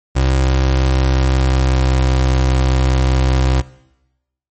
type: tone with pitch glide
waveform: 30% pulse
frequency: 66 to 65.02 Hz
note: C2 to C2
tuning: +16 to -10 cents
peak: -9 dBFS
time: 0.15-3.62 s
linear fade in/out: 20 ms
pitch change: -26 cents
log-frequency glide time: 0.51-2.04 s
effects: noise-tail reverb RT60 0.9 s tail -19 dB re dry + MP3 32 kbps